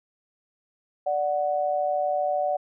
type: tone pair together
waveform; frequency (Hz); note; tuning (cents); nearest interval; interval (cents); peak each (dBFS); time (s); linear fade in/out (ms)
sine; 587.3 / 740; D5 / F#5; 0 / 0; major third; 400; -25; 1.06-2.57; 10
effects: none